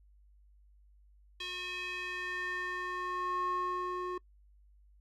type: tone with band-pass filter sweep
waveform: square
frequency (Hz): 362.1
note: F#4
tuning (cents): -37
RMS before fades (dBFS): -37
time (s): 1.4-4.18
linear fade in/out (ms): 5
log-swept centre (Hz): 3200 to 750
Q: 3.3
effects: noise-tail reverb RT60 0.1 s tail -24 dB re dry + added 50 Hz sine -59 dBFS peak until 5 s